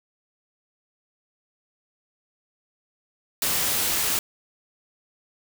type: noise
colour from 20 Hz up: white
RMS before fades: -24 dBFS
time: 3.42-4.19 s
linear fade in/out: 2 ms
effects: none